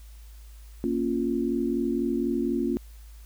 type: chord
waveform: sine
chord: Bb minor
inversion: none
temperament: equal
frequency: 233.1 / 277.2 / 349.2 Hz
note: Bb3 / Db4 / F4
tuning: 0 / 0 / 0 cents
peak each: -28 dBFS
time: 0.84-2.77 s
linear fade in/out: 0 ms
effects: added 54 Hz sine -43 dBFS peak until 3.25 s + white hiss -58 dBFS RMS until 3.25 s